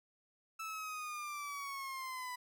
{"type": "linear sweep", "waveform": "30% pulse", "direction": "down", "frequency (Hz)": [1318.5, 987.8], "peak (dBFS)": -38, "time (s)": [0.59, 2.36], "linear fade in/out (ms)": 10, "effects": []}